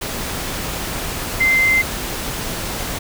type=tone in noise; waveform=sine; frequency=2079 Hz; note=C7; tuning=12 cents flat; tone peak=-12 dBFS; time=1.4-1.82 s; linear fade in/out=10 ms; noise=pink; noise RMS=-25 dBFS; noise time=0.01-2.99 s; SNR=+10 dB; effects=none